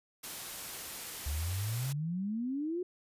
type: noise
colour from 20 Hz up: white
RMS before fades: -42 dBFS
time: 0.23-1.93 s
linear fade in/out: 10 ms
type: exponential sweep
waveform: sine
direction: up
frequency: 69.2 to 370 Hz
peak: -32 dBFS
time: 1.26-2.83 s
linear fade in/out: 5 ms
effects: resampled to 32000 Hz